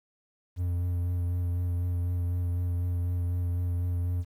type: tone with vibrato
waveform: triangle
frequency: 88.1 Hz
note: F2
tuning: 16 cents sharp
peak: -24 dBFS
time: 0.56-4.25 s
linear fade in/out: 50 ms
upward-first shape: sine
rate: 4 Hz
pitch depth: 19 cents each way
effects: 10-bit